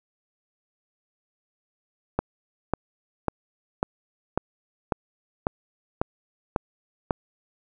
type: click train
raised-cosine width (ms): 1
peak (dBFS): -8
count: 10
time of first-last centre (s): 2.19-7.108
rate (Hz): 1.83
effects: none